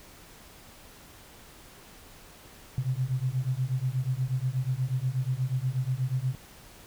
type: beating tone pair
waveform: sine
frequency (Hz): 125.1 / 133.4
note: B2 / C3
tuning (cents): +23 / +34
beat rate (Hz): 8.3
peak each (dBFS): -29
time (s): 2.78-6.35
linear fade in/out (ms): 0
effects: pink hiss -51 dBFS RMS until 6.86 s